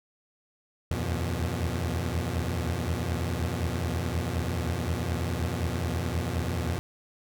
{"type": "tone cluster", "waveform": "sawtooth", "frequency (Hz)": [78.5, 82.5, 88, 121], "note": ["D#2", "E2", "F2", "B2"], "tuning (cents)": [16, 2, 14, -35], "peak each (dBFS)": [-30, -32, -27, -29], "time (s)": [0.91, 6.79], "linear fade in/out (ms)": 0, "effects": []}